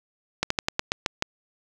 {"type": "slowing click train", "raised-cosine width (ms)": 0.2, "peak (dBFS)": -5, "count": 8, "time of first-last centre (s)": [0.43, 1.224], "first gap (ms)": 74, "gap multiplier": 1.14, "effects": []}